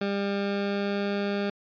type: tone with pitch glide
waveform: 20% pulse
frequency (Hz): 200 to 201.6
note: G3 to G3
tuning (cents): +35 to +49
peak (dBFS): -21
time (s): 0.01-1.5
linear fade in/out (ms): 5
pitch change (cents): +14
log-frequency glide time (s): 0.37-1.16
effects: resampled to 11025 Hz